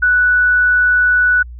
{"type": "tone", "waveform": "sine", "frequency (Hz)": 1480, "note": "F#6", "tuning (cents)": 0, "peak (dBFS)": -9, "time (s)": [0.02, 1.43], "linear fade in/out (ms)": 10, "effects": ["added 60 Hz sine -29 dBFS peak until 1.59 s"]}